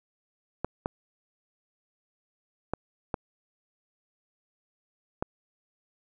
clicks, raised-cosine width 1 ms, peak -14 dBFS, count 5, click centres 0.646 / 0.859 / 2.736 / 3.142 / 5.225 s, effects none

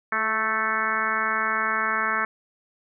harmonic tone with a mistuned harmonic, 219.8 Hz, A3, 2 cents flat, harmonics 1 / 2 / 3 / 4 / 5 / 6 / 7 / 8 / 9 / 10, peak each -38 / -38 / -37 / -35 / -29 / -27 / -29 / -28 / -36 / -33 dBFS, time 0.12-2.25 s, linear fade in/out 2 ms, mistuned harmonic 2, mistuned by -33 cents, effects none

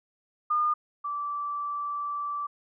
sine tone pair in turn, 1214 / 1163.5 Hz, D#6 / D6, -43 / -17 cents, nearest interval minor second, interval 74 cents, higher first, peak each -22 / -29 dBFS, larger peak first, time 0.5-0.74 / 1.04-2.47 s, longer second, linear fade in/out 10 ms, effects none

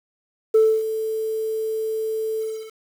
sine tone with ADSR envelope, 440 Hz, A4, in tune, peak -9 dBFS, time 0.54-2.73 s, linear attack 10 ms, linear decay 270 ms, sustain -13 dB, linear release 330 ms, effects tanh soft clip ceiling -9 dBFS + 7-bit

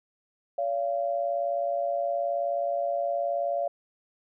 sine tone pair together, 569 / 688 Hz, C#5 / F5, +45 / -26 cents, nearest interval minor third, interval 329 cents, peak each -28 dBFS, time 0.58-3.68 s, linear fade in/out 5 ms, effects none

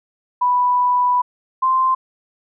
sine tone pair in turn, 987.8 / 1042.7 Hz, B5 / C6, 0 / -6 cents, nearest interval minor second, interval 94 cents, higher second, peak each -13 dBFS, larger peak neither, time 0.41-1.22 / 1.62-1.95 s, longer first, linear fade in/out 10 ms, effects none

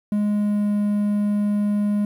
triangle tone with pitch glide, 207.7 to 206.5 Hz, G#3 to G#3, 0 to -10 cents, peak -16 dBFS, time 0.12-2.05 s, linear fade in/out 2 ms, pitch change -10 cents, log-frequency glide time 0.31-0.72 s, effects 9-bit

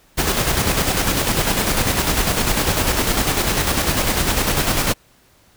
pink noise with tremolo, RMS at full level -17 dBFS, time 0.17-4.94 s, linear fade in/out 20 ms, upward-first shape square, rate 10 Hz, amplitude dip 40%, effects pink hiss -54 dBFS RMS until 5.56 s

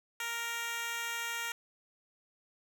10% pulse tone with high-pass filter, 466.2 Hz, A#4, in tune, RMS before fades -37 dBFS, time 0.2-1.52 s, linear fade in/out 2 ms, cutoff 1200 Hz, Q 0.71, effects none

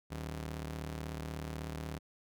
sawtooth ring-modulated tone, 114.3 Hz, A#2, 34 cents flat, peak -32 dBFS, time 0.1-1.99 s, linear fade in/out 20 ms, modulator 39 Hz, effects none

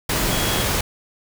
sine tone in noise, 3307 Hz, G#7, 8 cents flat, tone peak -29 dBFS, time 0.31-0.63 s, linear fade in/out 5 ms, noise pink, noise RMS -21 dBFS, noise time 0.09-0.81 s, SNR -11 dB, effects none

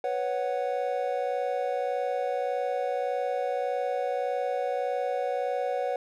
triangle chord, B suspended second, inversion none, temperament just, 493.9 / 555.6 / 740.8 Hz, B4 / C#5 / F#5, 0 / +4 / +2 cents, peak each -29 dBFS, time 0.04-5.96 s, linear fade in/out 2 ms, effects none

